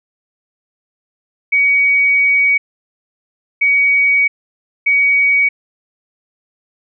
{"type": "tone bursts at uneven times", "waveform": "sine", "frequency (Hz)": 2255, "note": "C#7", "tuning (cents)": 29, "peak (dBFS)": -9, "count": 3, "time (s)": [[1.52, 2.58], [3.61, 4.28], [4.86, 5.49]], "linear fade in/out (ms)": 10, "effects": []}